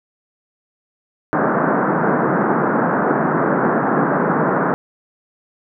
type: band-pass noise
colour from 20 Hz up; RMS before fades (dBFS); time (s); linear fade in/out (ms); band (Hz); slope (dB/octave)
pink; -17; 1.33-4.74; 0; 150 to 1600; 48
effects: none